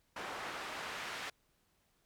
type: noise with band-pass filter sweep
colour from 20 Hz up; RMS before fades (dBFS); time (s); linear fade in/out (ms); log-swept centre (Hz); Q
pink; -43; 0.16-1.3; 5; 1100 to 2000; 0.78
effects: pink hiss -75 dBFS RMS until 2.05 s